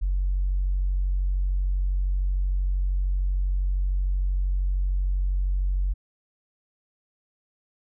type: tone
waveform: sine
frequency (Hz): 46.47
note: F#1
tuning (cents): +8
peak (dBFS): -20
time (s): 0.01-5.94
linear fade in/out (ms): 20
effects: tanh soft clip ceiling -17 dBFS